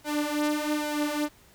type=tone with flanger; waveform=sawtooth; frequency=298.3 Hz; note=D4; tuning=27 cents sharp; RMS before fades=-28 dBFS; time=0.04-1.29 s; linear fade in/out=50 ms; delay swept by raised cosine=2 to 6.7 ms; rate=1.2 Hz; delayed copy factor=+0.7; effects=pink hiss -57 dBFS RMS until 1.54 s